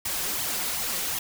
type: noise with flanger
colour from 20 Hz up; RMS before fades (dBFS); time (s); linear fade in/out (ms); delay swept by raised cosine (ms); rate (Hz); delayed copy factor
white; -29; 0.05-1.19; 5; 0.95 to 5.65; 2.7; +0.8
effects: none